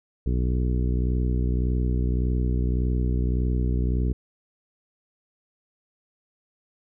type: harmonic tone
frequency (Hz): 61.74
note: B1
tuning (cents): 0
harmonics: 1 / 2 / 3 / 4 / 5 / 6 / 7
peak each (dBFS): -22 / -28 / -32 / -34 / -36 / -38 / -39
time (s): 0.26-4.13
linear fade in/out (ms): 5
effects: none